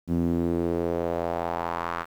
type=tone with band-pass filter sweep; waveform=sawtooth; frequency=84.9 Hz; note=F2; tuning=48 cents flat; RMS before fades=-27 dBFS; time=0.07-2.06 s; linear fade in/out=50 ms; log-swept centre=220 to 1300 Hz; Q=2.3; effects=9-bit